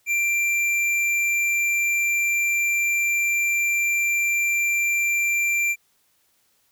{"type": "tone with tanh clipping", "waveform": "sine", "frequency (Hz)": 2363, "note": "D7", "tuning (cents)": 10, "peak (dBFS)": -21, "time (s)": [0.06, 5.76], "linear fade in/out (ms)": 50, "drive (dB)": 13, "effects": ["white hiss -65 dBFS RMS until 6.71 s"]}